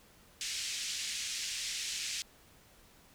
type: band-pass noise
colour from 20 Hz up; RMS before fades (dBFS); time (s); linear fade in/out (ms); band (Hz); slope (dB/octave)
white; -38; 0.41-2.22; 0; 2100 to 7300; 24
effects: pink hiss -61 dBFS RMS until 3.14 s